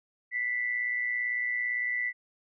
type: tone pair together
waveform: sine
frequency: 1975.2 / 2093 Hz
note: B6 / C7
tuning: 0 / 0 cents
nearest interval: minor second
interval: 100 cents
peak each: -28 / -37 dBFS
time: 0.31-2.13 s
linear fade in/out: 50 ms
effects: none